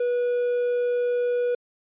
triangle tone with quantisation, 487.2 Hz, B4, 24 cents flat, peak -19 dBFS, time 0-1.55 s, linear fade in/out 5 ms, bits 8, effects resampled to 8000 Hz

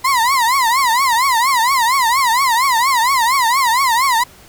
35% pulse tone with vibrato, 1000 Hz, B5, 21 cents sharp, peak -10 dBFS, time 0.04-4.24 s, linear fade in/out 10 ms, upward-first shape triangle, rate 4.3 Hz, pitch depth 220 cents each way, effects pink hiss -43 dBFS RMS until 4.48 s

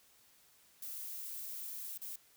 violet noise with dropouts, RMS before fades -44 dBFS, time 0.82-2.16 s, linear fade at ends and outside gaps 5 ms, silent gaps 1.978-2.015 s, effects white hiss -66 dBFS RMS until 2.36 s

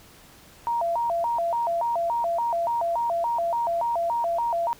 sine tone with vibrato, 799 Hz, G5, 33 cents sharp, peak -22 dBFS, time 0.67-4.73 s, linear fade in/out 0 ms, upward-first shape square, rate 3.5 Hz, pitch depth 280 cents each way, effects pink hiss -51 dBFS RMS until 4.79 s

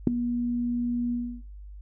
sine tone with ADSR envelope, 240.7 Hz, B3, 44 cents flat, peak -9 dBFS, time 0.07-1.42 s, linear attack 3 ms, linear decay 4 ms, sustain -16 dB, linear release 300 ms, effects noise-tail reverb RT60 0.4 s tail -19 dB re dry + added 50 Hz sine -40 dBFS peak until 1.81 s

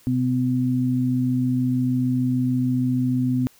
sine tone pair together, 126.5 / 253 Hz, B2 / B3, +42 / +42 cents, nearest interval octave, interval 1200 cents, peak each -23 / -20 dBFS, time 0.07-3.47 s, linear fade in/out 0 ms, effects white hiss -55 dBFS RMS until 3.59 s

